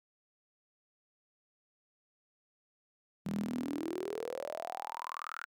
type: tone with high-pass filter sweep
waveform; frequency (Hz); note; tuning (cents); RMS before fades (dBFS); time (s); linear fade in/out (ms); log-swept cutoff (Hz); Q
sawtooth; 40.41; E1; -34; -39; 3.25-5.46; 20; 180 to 1500; 9.6
effects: none